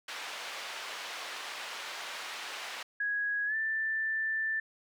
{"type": "band-pass noise", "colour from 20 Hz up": "white", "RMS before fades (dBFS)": -41, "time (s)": [0.08, 2.83], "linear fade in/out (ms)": 5, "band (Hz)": [630, 3300], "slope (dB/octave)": 12}
{"type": "tone with pitch glide", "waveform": "sine", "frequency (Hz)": [1661.2, 1770.2], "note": ["G#6", "A6"], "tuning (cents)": [0, 10], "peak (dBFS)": -29, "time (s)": [3, 4.6], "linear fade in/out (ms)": 5, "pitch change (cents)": 110, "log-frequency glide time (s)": [3.46, 3.55]}
{"effects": []}